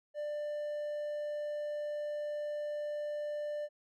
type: tone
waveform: triangle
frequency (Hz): 593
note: D5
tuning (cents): +17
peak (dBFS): -33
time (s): 0.14-3.69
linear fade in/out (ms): 50
effects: none